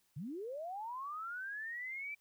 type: linear sweep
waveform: sine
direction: up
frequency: 123.4 to 2349 Hz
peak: -40 dBFS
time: 0.16-2.15 s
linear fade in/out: 10 ms
effects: white hiss -75 dBFS RMS until 2.2 s